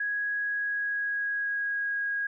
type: tone with pitch glide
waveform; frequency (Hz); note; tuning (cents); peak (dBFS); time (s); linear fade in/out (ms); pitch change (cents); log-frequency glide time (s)
sine; 1661.2 to 1642.1; G#6 to G#6; 0 to -20; -27; 0-2.27; 5; -20; 0.35-2.09
effects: none